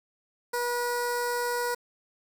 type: tone with notch filter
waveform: 15% pulse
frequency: 483.8 Hz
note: B4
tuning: 36 cents flat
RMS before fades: -29 dBFS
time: 0.53-1.75 s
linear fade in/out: 10 ms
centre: 2800 Hz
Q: 0.92
effects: 8-bit

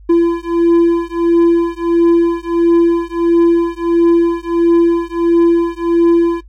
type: beating tone pair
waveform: triangle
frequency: 338.1 / 339.6 Hz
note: E4 / F4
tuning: +44 / -48 cents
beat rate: 1.5 Hz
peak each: -10 dBFS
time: 0.09-6.41 s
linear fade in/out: 10 ms
effects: noise-tail reverb RT60 0.1 s tail -18 dB re dry + added 50 Hz sine -36 dBFS peak until 6.48 s

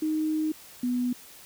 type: tone pair in turn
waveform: sine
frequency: 311.1 / 246.9 Hz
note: D#4 / B3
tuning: 0 / 0 cents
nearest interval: major third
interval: 400 cents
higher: first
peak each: -24 dBFS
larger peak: neither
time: 0.02-0.52 / 0.83-1.13 s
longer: first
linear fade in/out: 5 ms
effects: white hiss -49 dBFS RMS until 1.45 s

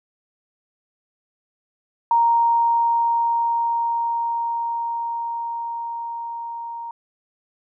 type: tone with level ramp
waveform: sine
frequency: 932.3 Hz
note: A#5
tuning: in tune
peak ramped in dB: -13 to -29 dBFS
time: 2.11-6.91 s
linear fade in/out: 2 ms
effects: none

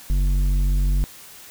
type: tone with tanh clipping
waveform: triangle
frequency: 46.9 Hz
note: F#1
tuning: 24 cents sharp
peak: -18 dBFS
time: 0.1-1.04 s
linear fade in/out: 0 ms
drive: 14 dB
effects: white hiss -43 dBFS RMS until 1.5 s

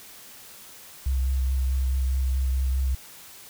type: tone with vibrato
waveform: sine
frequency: 65.41 Hz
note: C2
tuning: in tune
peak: -21 dBFS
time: 1.06-2.95 s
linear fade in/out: 5 ms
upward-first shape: sine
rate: 4.7 Hz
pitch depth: 22 cents each way
effects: white hiss -46 dBFS RMS until 3.49 s

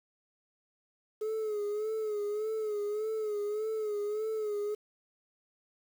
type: tone with vibrato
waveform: sine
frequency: 425.4 Hz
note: G#4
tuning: 42 cents sharp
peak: -28 dBFS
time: 1.21-4.75 s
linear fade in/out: 10 ms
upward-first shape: sine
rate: 1.7 Hz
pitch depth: 60 cents each way
effects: tanh soft clip ceiling -30 dBFS + 9-bit

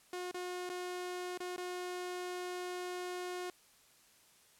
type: tone with dropouts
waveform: sawtooth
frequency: 360 Hz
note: F#4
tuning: 47 cents flat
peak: -35 dBFS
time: 0.13-3.5 s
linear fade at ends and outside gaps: 2 ms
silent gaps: 0.313-0.344 / 0.693-0.698 / 1.376-1.403 / 1.563-1.579 s
effects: white hiss -65 dBFS RMS until 4.59 s + low-pass 12000 Hz 12 dB/octave

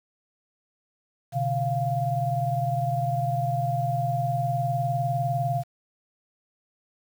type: tone cluster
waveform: sine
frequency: 126.6 / 146.4 / 695 Hz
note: B2 / D3 / F5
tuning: +43 / -5 / -9 cents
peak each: -27 / -30 / -26 dBFS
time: 1.32-5.64 s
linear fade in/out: 50 ms
effects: 8-bit

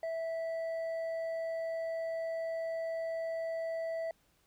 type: tone with hard clipping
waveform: sine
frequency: 656 Hz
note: E5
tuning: 9 cents flat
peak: -35 dBFS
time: 0.03-4.11 s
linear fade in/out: 2 ms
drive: 4 dB
effects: pink hiss -71 dBFS RMS until 4.46 s

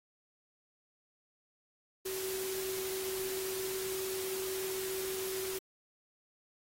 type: tone in noise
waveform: sine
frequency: 380 Hz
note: F#4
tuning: 46 cents sharp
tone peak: -36 dBFS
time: 2.05-5.59 s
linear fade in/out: 10 ms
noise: white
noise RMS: -41 dBFS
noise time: 2.05-5.59 s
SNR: +2 dB
effects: AAC 48 kbps

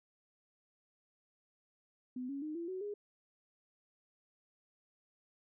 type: tone with pitch steps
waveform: sine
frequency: 252.1 / 278.1 / 306.8 / 338.5 / 373.4 / 411.9 Hz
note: B3 / C#4 / D#4 / E4 / F#4 / G#4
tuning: +36 / +6 / -24 / +46 / +16 / -14 cents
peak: -38 dBFS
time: 2.16-2.94 s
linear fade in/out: 5 ms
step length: 130 ms
effects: none

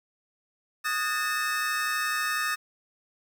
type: tone cluster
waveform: square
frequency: 1240 / 1463 / 1672 / 1804 / 2586 Hz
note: D#6 / F#6 / G#6 / A6 / E7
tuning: -6 / -20 / +11 / +43 / -34 cents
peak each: -31 / -38 / -37 / -31 / -36 dBFS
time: 0.84-2.56 s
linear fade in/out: 20 ms
effects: 9-bit

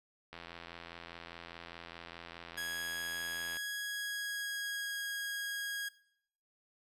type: click train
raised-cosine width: 0.3 ms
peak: -30 dBFS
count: 276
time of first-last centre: 0.33-3.569 s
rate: 84.9 Hz
type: tone with pitch glide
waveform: sawtooth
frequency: 1661.2 to 1643.1 Hz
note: G#6 to G#6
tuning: 0 to -19 cents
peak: -33 dBFS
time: 2.57-5.89 s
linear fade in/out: 10 ms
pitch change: -19 cents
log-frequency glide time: 3.8-5 s
effects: noise-tail reverb RT60 0.7 s tail -20 dB re dry + resampled to 32000 Hz

